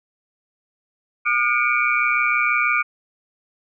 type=tone cluster; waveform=sine; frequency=1212 / 1434 / 2261 / 2387 Hz; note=D#6 / F6 / C#7 / D7; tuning=-46 / +45 / +34 / +28 cents; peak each=-22 dBFS; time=1.25-2.83 s; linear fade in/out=20 ms; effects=none